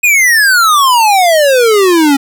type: exponential sweep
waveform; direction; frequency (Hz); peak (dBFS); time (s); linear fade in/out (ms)
square; down; 2528 to 270.6; -6; 0.03-2.17; 10
effects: none